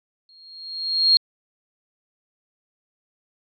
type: tone with exponential growth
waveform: sine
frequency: 4255 Hz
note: C8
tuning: 28 cents sharp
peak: -10 dBFS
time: 0.29-1.17 s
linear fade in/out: 1 ms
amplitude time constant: 190 ms
effects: AAC 64 kbps